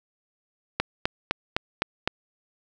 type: click train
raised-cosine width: 0.3 ms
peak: -6 dBFS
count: 6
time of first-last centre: 0.8-2.076 s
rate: 3.92 Hz
effects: none